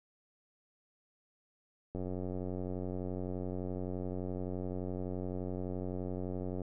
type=click train; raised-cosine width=2 ms; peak=-26 dBFS; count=429; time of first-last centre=1.95-6.617 s; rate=91.7 Hz; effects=none